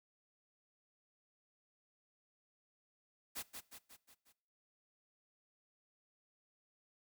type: noise with echo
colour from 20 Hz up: white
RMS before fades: -43 dBFS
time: 3.35-3.43 s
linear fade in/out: 20 ms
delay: 180 ms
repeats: 5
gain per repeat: -5 dB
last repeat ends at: 4.33 s
effects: noise-tail reverb RT60 0.6 s tail -21 dB re dry